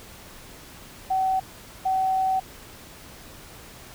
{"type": "tone bursts at uneven times", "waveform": "sine", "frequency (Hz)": 759, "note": "F#5", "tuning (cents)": 44, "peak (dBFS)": -20, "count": 2, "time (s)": [[1.1, 1.4], [1.85, 2.4]], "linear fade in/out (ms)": 10, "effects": ["pink hiss -45 dBFS RMS until 3.94 s"]}